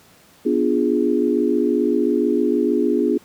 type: chord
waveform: sine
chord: B diminished seventh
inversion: none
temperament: equal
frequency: 246.9 / 293.7 / 349.2 / 415.3 Hz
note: B3 / D4 / F4 / Ab4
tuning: 0 / 0 / 0 / 0 cents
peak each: -21 dBFS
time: 0.45-3.18 s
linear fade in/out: 10 ms
effects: pink hiss -51 dBFS RMS until 3.24 s + high-pass 100 Hz 12 dB/octave